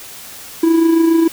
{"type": "tone with amplitude modulation", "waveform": "triangle", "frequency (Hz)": 329.1, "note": "E4", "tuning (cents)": -3, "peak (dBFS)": -5, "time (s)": [0.63, 1.28], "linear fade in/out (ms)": 5, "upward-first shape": "sine", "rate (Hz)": 27.1, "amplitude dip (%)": 45, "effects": ["white hiss -34 dBFS RMS until 1.32 s"]}